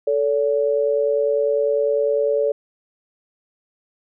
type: tone pair together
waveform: sine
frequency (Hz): 440 / 569.9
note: A4 / C#5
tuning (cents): 0 / +48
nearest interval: major third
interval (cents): 448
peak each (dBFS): -19 / -19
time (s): 0.07-2.52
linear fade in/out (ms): 5
effects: none